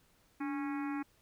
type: harmonic tone with a mistuned harmonic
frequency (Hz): 275.1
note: C#4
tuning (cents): -13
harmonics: 1 / 3 / 4 / 5 / 6 / 7 / 8 / 9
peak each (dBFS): -35 / -45 / -47 / -49 / -51 / -52 / -53 / -54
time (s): 0.4-1.03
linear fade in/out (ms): 10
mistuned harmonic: 1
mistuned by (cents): +91
effects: pink hiss -69 dBFS RMS until 1.21 s